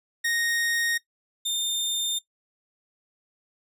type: tone pair in turn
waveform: sawtooth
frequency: 1862 / 3616 Hz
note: A#6 / A7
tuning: -2 / +47 cents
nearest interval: major seventh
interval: 1149 cents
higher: second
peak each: -20 / -22 dBFS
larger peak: first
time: 0.24-0.98 / 1.45-2.19 s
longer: neither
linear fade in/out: 10 ms
effects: noise-tail reverb RT60 0.1 s tail -18 dB re dry + resampled to 32000 Hz